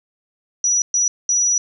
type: tone bursts at uneven times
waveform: sine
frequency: 5860 Hz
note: F#8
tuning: 18 cents flat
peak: -14 dBFS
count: 3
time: 0.64-0.82 / 0.94-1.08 / 1.29-1.58 s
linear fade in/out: 2 ms
effects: none